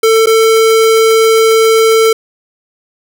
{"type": "tone with dropouts", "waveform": "square", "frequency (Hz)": 446.3, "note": "A4", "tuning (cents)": 25, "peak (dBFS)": -6, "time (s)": [0.03, 2.13], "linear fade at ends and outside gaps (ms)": 5, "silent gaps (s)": [0.26, 0.269], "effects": []}